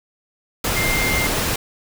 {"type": "tone in noise", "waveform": "sine", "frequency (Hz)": 2104, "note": "C7", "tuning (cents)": 9, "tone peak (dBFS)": -21, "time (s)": [0.76, 1.27], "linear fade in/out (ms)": 5, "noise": "pink", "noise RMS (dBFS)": -21, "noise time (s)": [0.64, 1.56], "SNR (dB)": -3, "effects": []}